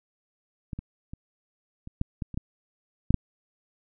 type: clicks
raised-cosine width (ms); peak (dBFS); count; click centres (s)
5; -21 / -22 / -26 / -27 / -13 / -18 / -25 / -16 / -8 / -7; 10; 0.732 / 0.79 / 1.135 / 1.874 / 2.014 / 2.222 / 2.343 / 2.375 / 3.106 / 3.143
effects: none